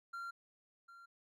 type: tone with echo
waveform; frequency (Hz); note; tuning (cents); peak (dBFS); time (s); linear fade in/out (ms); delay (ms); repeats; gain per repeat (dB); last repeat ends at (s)
triangle; 1380; F6; -21; -40; 0.13-0.31; 10; 750; 1; -13; 1.06
effects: none